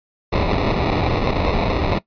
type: noise with sample-and-hold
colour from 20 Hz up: pink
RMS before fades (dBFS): -19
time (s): 0.32-1.99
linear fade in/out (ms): 10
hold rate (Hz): 1575
effects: noise-tail reverb RT60 0.1 s tail -19 dB re dry + resampled to 11025 Hz